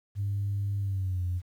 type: tone with pitch glide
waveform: sine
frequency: 100.5 to 89.54 Hz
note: G2 to F2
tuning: +44 to +44 cents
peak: -26 dBFS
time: 0.15-1.42 s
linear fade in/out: 50 ms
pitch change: -200 cents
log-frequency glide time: 0.79-1.24 s
effects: tanh soft clip ceiling -23 dBFS + 10-bit